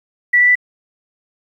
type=tone with pitch steps; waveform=sine; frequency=1956 / 1967.3 / 1978.7 Hz; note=B6 / B6 / B6; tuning=-17 / -7 / +3 cents; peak=-8 dBFS; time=0.33-0.555 s; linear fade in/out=10 ms; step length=75 ms; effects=8-bit